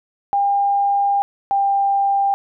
sine tone pair in turn, 802 / 794.2 Hz, G5 / G5, +39 / +22 cents, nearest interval unison, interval 17 cents, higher first, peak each -14 dBFS, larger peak neither, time 0.33-1.22 / 1.51-2.34 s, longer first, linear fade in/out 0 ms, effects none

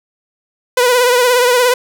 sawtooth tone with vibrato, 493.9 Hz, B4, in tune, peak -5 dBFS, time 0.77-1.74 s, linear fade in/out 5 ms, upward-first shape triangle, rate 17 Hz, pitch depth 62 cents each way, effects none

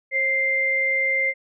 sine tone pair together, 535.8 / 2093 Hz, C5 / C7, +41 / 0 cents, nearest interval 2 octaves, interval 2359 cents, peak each -29 / -19 dBFS, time 0.11-1.34 s, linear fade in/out 50 ms, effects none

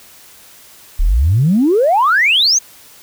sine exponential sweep, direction up, 32.7 to 6640 Hz, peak -8 dBFS, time 0.99-2.59 s, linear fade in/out 10 ms, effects tanh soft clip ceiling -4 dBFS + white hiss -42 dBFS RMS until 3.02 s

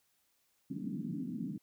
white band-pass noise, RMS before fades -39 dBFS, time 0.7-1.58 s, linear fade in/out 10 ms, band 150 to 280 Hz, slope 48 dB/octave, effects white hiss -75 dBFS RMS until 1.62 s

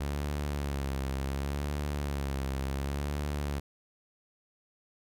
sawtooth tone with vibrato, 70.1 Hz, C#2, 20 cents sharp, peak -27 dBFS, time 0-3.6 s, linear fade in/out 10 ms, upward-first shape sine, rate 0.69 Hz, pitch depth 72 cents each way, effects none

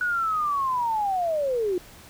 sine linear sweep, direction down, 1480 to 345.6 Hz, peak -22 dBFS, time 0.01-1.78 s, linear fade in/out 2 ms, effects pink hiss -48 dBFS RMS until 2.09 s

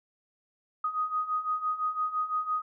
sine beating tone pair, 1244.5 / 1250.4 Hz, D#6 / D#6, 0 / +8 cents, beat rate 5.9 Hz, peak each -33 / -29 dBFS, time 0.84-2.62 s, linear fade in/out 5 ms, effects none

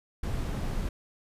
brown noise, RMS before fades -31 dBFS, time 0.23-0.89 s, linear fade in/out 5 ms, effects resampled to 32000 Hz

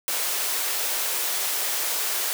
white high-pass noise, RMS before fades -26 dBFS, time 0.08-2.33 s, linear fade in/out 0 ms, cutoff 370 Hz, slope 24 dB/octave, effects none

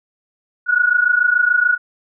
sine tone pair together, 1442.1 / 1469 Hz, F#6 / F#6, -45 / -13 cents, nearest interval unison, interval 32 cents, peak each -16 / -14 dBFS, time 0.66-1.78 s, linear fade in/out 50 ms, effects none

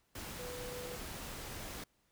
sine tone in noise, 493.9 Hz, B4, in tune, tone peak -44 dBFS, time 0.39-0.96 s, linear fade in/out 5 ms, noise pink, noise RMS -45 dBFS, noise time 0.15-1.84 s, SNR -2 dB, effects pink hiss -75 dBFS RMS until 2.11 s

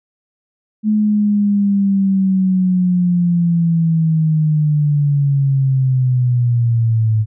sine linear sweep, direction down, 214.6 to 107.7 Hz, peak -11 dBFS, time 0.83-7.26 s, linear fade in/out 50 ms, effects none

